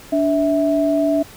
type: tone pair together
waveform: sine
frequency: 290.9 / 653 Hz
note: D4 / E5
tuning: -16 / -17 cents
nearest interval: octave + major second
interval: 1399 cents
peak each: -17 dBFS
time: 0.12-1.23 s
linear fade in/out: 10 ms
effects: pink hiss -41 dBFS RMS until 1.36 s